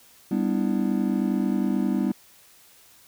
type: chord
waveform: triangle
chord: E minor seventh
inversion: first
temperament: just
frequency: 197.78 / 247.2 / 296.7 / 329.6 Hz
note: G3 / B3 / D4 / E4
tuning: +16 / +2 / +18 / 0 cents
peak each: -23 / -24 / -27 / -28 dBFS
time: 0.31-2.12 s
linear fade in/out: 5 ms
effects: white hiss -54 dBFS RMS until 3.07 s